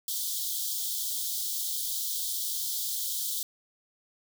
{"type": "high-pass noise", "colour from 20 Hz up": "white", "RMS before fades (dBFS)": -32, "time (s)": [0.08, 3.43], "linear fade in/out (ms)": 2, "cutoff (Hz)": 3200, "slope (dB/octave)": 96, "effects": []}